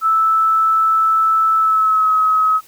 sine tone with pitch glide, 1314 to 1277.3 Hz, E6 to D#6, -6 to +45 cents, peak -11 dBFS, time 0.01-2.61 s, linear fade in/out 50 ms, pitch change -49 cents, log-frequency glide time 1.57-2.12 s, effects white hiss -47 dBFS RMS until 2.67 s

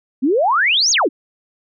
sine exponential two-way sweep, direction up then down, 240 to 6850 to 240 Hz, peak -12 dBFS, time 0.22-1.09 s, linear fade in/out 20 ms, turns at 0.91 s, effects none

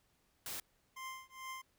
white noise, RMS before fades -43 dBFS, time 0.46-0.6 s, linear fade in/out 2 ms
25% pulse tone with tremolo, 1047 Hz, C6, 1 cent sharp, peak -38 dBFS, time 0.96-1.62 s, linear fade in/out 10 ms, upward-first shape triangle, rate 2.3 Hz, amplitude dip 100%
effects pink hiss -75 dBFS RMS until 1.78 s

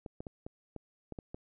clicks, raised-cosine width 2 ms, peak -28 dBFS, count 8, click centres 0.062 / 0.205 / 0.268 / 0.465 / 0.763 / 1.123 / 1.188 / 1.345 s, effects none

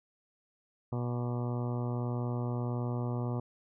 harmonic tone with a mistuned harmonic, 121.6 Hz, B2, 26 cents flat, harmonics 1 / 2 / 3 / 4 / 5 / 6 / 7 / 8 / 9 / 10, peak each -32 / -38 / -42 / -44 / -46 / -48 / -49 / -50 / -51 / -52 dBFS, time 0.92-3.4 s, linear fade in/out 5 ms, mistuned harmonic 10, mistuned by -47 cents, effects none

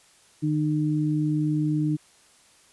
sine tone pair together, 152 / 304 Hz, D#3 / D#4, -40 / -40 cents, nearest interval octave, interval 1200 cents, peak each -24 dBFS, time 0.42-1.97 s, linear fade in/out 20 ms, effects white hiss -57 dBFS RMS until 2.72 s + resampled to 24000 Hz

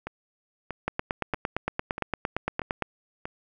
two click trains, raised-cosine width 0.5 ms, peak -11 / -18 dBFS, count 18 / 6, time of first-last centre 0.88-2.823 / 0.07-3.255 s, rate 8.75 / 1.57 Hz, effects none

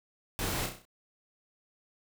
pink noise with echo, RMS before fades -34 dBFS, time 0.39-0.66 s, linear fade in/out 0 ms, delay 32 ms, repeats 6, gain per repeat -5 dB, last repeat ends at 0.852 s, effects none

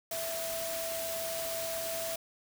sine tone in noise, 660 Hz, E5, 2 cents sharp, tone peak -36 dBFS, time 0.11-2.16 s, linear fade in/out 5 ms, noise white, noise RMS -38 dBFS, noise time 0.11-2.16 s, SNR -1 dB, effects none

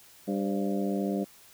harmonic tone with a mistuned harmonic, 98.9 Hz, G2, 16 cents sharp, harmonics 2 / 3 / 4 / 5 / 6 / 7, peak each -29 / -33 / -35 / -37 / -39 / -40 dBFS, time 0.27-1.25 s, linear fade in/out 20 ms, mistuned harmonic 5, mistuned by +81 cents, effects white hiss -55 dBFS RMS until 1.53 s

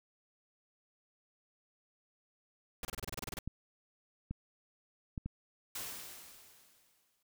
pink noise bursts, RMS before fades -40 dBFS, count 12, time 2.83-3.389 s, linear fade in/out 2 ms, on 20 ms, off 29 ms
clicks, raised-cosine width 5 ms, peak -26 dBFS, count 4, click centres 3.476 / 4.31 / 5.178 / 5.26 s
white noise with exponential decay, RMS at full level -40 dBFS, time 5.75-7.23 s, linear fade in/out 5 ms, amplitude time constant 320 ms
effects none

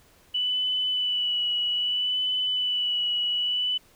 sine tone with vibrato, 2968 Hz, F#7, 5 cents sharp, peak -23 dBFS, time 0.34-3.78 s, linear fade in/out 10 ms, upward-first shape sine, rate 0.62 Hz, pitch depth 23 cents each way, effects pink hiss -58 dBFS RMS until 3.95 s

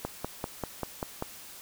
click train, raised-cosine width 1 ms, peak -17 dBFS, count 7, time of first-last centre 0.05-1.224 s, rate 5.11 Hz, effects white hiss -47 dBFS RMS until 1.61 s

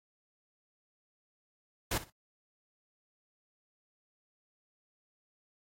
pink noise with echo, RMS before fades -32 dBFS, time 1.91-1.98 s, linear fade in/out 5 ms, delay 61 ms, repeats 2, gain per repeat -15 dB, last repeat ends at 2.102 s, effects AAC 48 kbps

